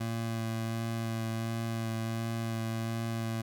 25% pulse tone with vibrato, 113.6 Hz, A#2, 44 cents flat, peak -28 dBFS, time 0-3.42 s, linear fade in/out 10 ms, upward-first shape sine, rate 1.4 Hz, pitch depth 13 cents each way, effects none

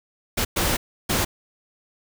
pink noise bursts at uneven times, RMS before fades -22 dBFS, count 3, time 0.37-0.45 / 0.56-0.77 / 1.09-1.25 s, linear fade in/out 10 ms, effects none

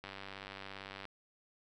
click train, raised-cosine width 0.3 ms, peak -29 dBFS, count 100, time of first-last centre 0.04-1.053 s, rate 97.7 Hz, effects none

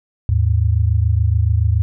sine tone pair together, 79.2 / 106.24 Hz, D#2 / G#2, +31 / +40 cents, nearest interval perfect fourth, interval 509 cents, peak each -15 / -15 dBFS, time 0.29-1.82 s, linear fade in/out 0 ms, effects none

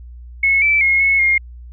sine tone with pitch steps, 2189 / 2321 / 2158 / 2191 / 2132 Hz, C#7 / D7 / C#7 / C#7 / C7, -22 / -21 / -47 / -21 / +32 cents, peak -11 dBFS, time 0.43-1.38 s, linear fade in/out 5 ms, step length 190 ms, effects added 60 Hz sine -33 dBFS peak until 1.72 s

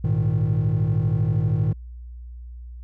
triangle chord, Ab suspended second, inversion none, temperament equal, 103.83 / 116.54 / 155.56 Hz, Ab2 / Bb2 / Eb3, 0 / 0 / 0 cents, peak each -20 dBFS, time 0.04-1.73 s, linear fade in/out 5 ms, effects tanh soft clip ceiling -12 dBFS + added 60 Hz sine -35 dBFS peak until 2.83 s

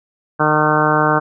harmonic tone with a mistuned harmonic, 152.5 Hz, D#3, 34 cents flat, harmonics 1 / 2 / 3 / 4 / 5 / 6 / 7 / 8 / 9 / 10, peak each -21 / -21 / -21 / -21 / -21 / -21 / -21 / -21 / -21 / -21 dBFS, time 0.39-1.2 s, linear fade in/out 20 ms, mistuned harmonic 7, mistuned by +21 cents, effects none

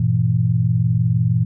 sine chord, E diminished, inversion first, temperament just, 98.89 / 118.67 / 164.81 Hz, G2 / Bb2 / E3, +16 / +31 / 0 cents, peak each -22 / -16 / -20 dBFS, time 0-1.45 s, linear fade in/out 5 ms, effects none

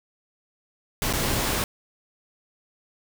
pink noise with dropouts, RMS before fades -25 dBFS, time 1.02-1.64 s, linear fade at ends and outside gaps 1 ms, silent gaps 1.128-1.135 s, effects none

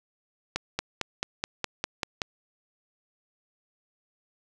accelerating click train, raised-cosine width 0.2 ms, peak -10 dBFS, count 9, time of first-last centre 0.56-2.218 s, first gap 230 ms, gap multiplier 0.97, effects none

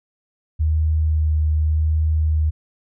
sine tone with vibrato, 77.7 Hz, D#2, 2 cents flat, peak -15 dBFS, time 0.59-2.51 s, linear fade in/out 20 ms, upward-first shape sine, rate 0.86 Hz, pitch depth 14 cents each way, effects none

